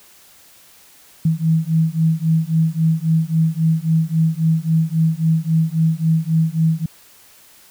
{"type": "beating tone pair", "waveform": "sine", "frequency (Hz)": [159.5, 163.2], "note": ["D#3", "E3"], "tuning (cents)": [43, -17], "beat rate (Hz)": 3.7, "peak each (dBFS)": -17, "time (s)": [1.25, 6.86], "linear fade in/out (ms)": 5, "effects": ["white hiss -48 dBFS RMS until 7.7 s"]}